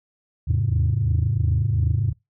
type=tone cluster; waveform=sine; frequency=79.7 / 82.6 / 106.2 / 134 Hz; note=D#2 / E2 / G#2 / C3; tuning=+42 / +4 / +39 / +42 cents; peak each=-26 / -23 / -20 / -23 dBFS; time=0.47-2.13 s; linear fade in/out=20 ms; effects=noise-tail reverb RT60 0.2 s tail -24 dB re dry + tanh soft clip ceiling -12 dBFS